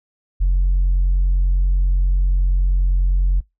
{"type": "tone", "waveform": "sine", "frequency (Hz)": 45.1, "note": "F#1", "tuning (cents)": -44, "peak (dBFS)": -11, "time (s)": [0.4, 3.41], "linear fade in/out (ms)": 20, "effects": ["noise-tail reverb RT60 0.2 s tail -25 dB re dry", "tanh soft clip ceiling -11 dBFS"]}